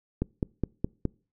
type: click train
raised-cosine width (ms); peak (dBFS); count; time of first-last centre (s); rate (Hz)
3; -13; 5; 0.22-1.053; 4.8
effects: noise-tail reverb RT60 0.4 s tail -26 dB re dry